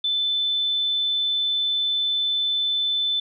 sine tone, 3520 Hz, A7, in tune, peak -20 dBFS, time 0.04-3.2 s, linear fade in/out 5 ms, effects none

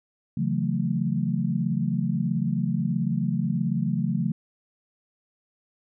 sine chord, F# minor seventh, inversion second, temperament just, 138.75 / 166.5 / 185 / 222 Hz, C#3 / E3 / F#3 / A3, +2 / +18 / 0 / +16 cents, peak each -28 dBFS, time 0.37-4.32 s, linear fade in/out 5 ms, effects none

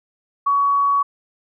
sine tone, 1125 Hz, C#6, 25 cents sharp, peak -14 dBFS, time 0.46-1.03 s, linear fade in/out 10 ms, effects none

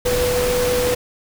sine tone in noise, 493.9 Hz, B4, in tune, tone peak -17 dBFS, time 0.05-0.95 s, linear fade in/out 10 ms, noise pink, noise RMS -23 dBFS, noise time 0.05-0.95 s, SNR +3 dB, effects none

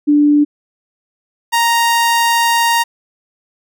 sine / sawtooth tone pair in turn, 293.7 / 932.4 Hz, D4 / A#5, 0 / 0 cents, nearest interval octave + minor sixth, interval 2000 cents, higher second, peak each -7 dBFS, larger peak neither, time 0.07-0.45 / 1.52-2.84 s, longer second, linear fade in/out 20 ms, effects none

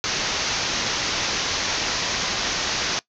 white low-pass noise, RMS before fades -25 dBFS, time 0.04-2.99 s, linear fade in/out 0 ms, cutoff 6500 Hz, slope 96 dB/octave, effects noise-tail reverb RT60 0.1 s tail -20 dB re dry

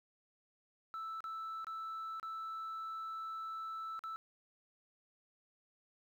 sine tone with dropouts, 1318.5 Hz, E6, in tune, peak -38 dBFS, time 0.94-4.16 s, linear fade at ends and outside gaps 0 ms, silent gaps 1.205-1.241 / 1.645-1.669 / 2.198-2.229 / 3.992-4.038 s, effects tanh soft clip ceiling -39 dBFS + 12-bit

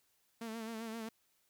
sawtooth tone with vibrato, 225.1 Hz, A3, 40 cents sharp, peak -37 dBFS, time 0.41-1.09 s, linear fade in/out 5 ms, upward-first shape sine, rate 7.6 Hz, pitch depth 50 cents each way, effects white hiss -75 dBFS RMS until 1.49 s

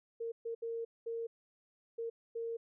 sine tone bursts at uneven times, 460.3 Hz, A#4, 22 cents flat, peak -36 dBFS, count 6, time 0.2-0.32 / 0.45-0.55 / 0.62-0.85 / 1.06-1.27 / 1.98-2.1 / 2.35-2.57 s, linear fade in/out 10 ms, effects none

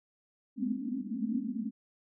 pink band-pass noise, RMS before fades -34 dBFS, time 0.56-1.71 s, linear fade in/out 50 ms, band 210 to 270 Hz, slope 96 dB/octave, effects none

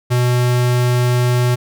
square tone, 123.3 Hz, B2, 2 cents flat, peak -13 dBFS, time 0.1-1.56 s, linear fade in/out 20 ms, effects none

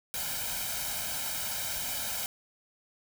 white noise with comb filter, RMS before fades -34 dBFS, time 0.14-2.26 s, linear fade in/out 0 ms, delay 1.3 ms, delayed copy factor +0.8, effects none

